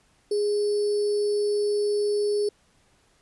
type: tone with sample-and-hold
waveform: sine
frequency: 413.1 Hz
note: G#4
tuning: 9 cents flat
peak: -21 dBFS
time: 0.31-2.49 s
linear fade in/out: 5 ms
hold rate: 4900 Hz
effects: pink hiss -63 dBFS RMS until 3.21 s + resampled to 24000 Hz